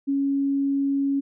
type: tone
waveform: sine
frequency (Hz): 277.2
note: C#4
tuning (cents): 0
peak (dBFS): -20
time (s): 0.07-1.21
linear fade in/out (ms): 20
effects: none